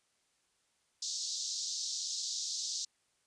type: band-pass noise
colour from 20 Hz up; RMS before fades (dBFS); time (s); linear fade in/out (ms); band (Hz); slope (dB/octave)
white; -38; 1.02-2.85; 5; 3900 to 6900; 48
effects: white hiss -75 dBFS RMS until 3.26 s + resampled to 22050 Hz